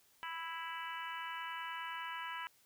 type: harmonic tone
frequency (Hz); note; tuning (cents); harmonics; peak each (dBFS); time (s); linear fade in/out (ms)
329.6; E4; 0; 3 / 4 / 5 / 6 / 7 / 8 / 9; -44 / -48 / -47 / -50 / -52 / -54 / -50; 0.23-2.47; 0
effects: white hiss -69 dBFS RMS until 2.65 s